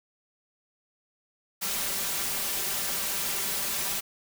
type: noise with comb filter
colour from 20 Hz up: white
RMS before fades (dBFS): -30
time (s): 1.61-4.01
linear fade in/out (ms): 20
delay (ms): 5.1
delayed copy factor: +0.6
effects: none